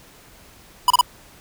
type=tone bursts; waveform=square; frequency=987.8 Hz; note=B5; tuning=in tune; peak=-11 dBFS; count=3; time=0.88-1.011 s; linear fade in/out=2 ms; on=23 ms; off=31 ms; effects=pink hiss -48 dBFS RMS until 1.4 s